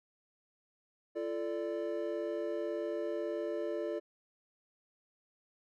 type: chord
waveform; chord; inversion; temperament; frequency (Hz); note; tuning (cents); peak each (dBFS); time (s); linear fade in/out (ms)
triangle; D minor; first; equal with one note detuned; 341.8 / 440 / 587.3; F4 / A4 / D5; -37 / 0 / 0; -36 / -37 / -36; 1.15-4; 20
effects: none